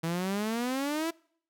sawtooth exponential sweep, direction up, 161.5 to 337.2 Hz, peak -25 dBFS, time 0.03-1.11 s, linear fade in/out 10 ms, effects noise-tail reverb RT60 0.6 s tail -25 dB re dry

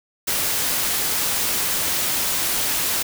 white noise, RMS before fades -22 dBFS, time 0.27-3.03 s, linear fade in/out 10 ms, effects none

